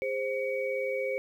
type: tone cluster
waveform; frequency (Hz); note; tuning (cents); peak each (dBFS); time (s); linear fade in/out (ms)
sine; 407.8 / 525 / 2259; G#4 / C5 / C#7; -32 / +6 / +32; -35 / -30 / -36; 0.02-1.18; 0
effects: 10-bit